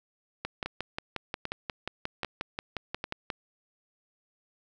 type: two click trains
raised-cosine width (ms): 0.3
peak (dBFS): -17 / -16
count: 4 / 17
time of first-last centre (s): 0.66-3.041 / 0.45-3.302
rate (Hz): 1.26 / 5.61
effects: none